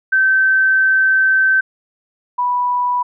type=tone pair in turn; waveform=sine; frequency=1545 / 983.7 Hz; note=G6 / B5; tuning=-26 / -7 cents; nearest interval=minor sixth; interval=781 cents; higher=first; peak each=-10 / -14 dBFS; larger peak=first; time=0.12-1.61 / 2.38-3.03 s; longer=first; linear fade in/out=10 ms; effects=none